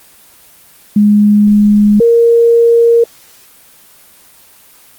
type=tone pair in turn; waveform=sine; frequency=207.7 / 466.3 Hz; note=G#3 / A#4; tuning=0 / +1 cents; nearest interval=octave + major second; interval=1401 cents; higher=second; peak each=-4 dBFS; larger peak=neither; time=0.96-2 / 2-3.04 s; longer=neither; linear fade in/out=5 ms; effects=white hiss -42 dBFS RMS until 4.98 s + Opus 24 kbps